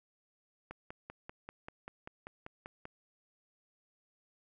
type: click train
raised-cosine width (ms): 0.5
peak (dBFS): -29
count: 12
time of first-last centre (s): 0.71-2.854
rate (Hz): 5.13
effects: none